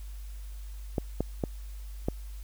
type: clicks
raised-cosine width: 2 ms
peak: -14 dBFS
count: 4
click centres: 0.982 / 1.206 / 1.438 / 2.085 s
effects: added 50 Hz sine -38 dBFS peak until 2.43 s + white hiss -57 dBFS RMS until 2.43 s